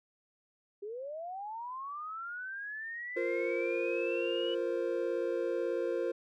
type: linear sweep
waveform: sine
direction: up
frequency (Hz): 392 to 2966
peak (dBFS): -38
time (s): 0.82-4.55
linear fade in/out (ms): 10
type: chord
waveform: triangle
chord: F suspended fourth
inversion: none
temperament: just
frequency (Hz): 349.2 / 465.6 / 523.8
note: F4 / Bb4 / C5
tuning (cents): 0 / -2 / +2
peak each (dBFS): -33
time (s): 3.16-6.12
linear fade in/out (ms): 10
effects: none